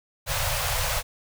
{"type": "band-stop noise", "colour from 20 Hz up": "pink", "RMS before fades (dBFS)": -26, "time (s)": [0.26, 1.03], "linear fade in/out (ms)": 50, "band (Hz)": [150, 490], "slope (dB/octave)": 96, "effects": []}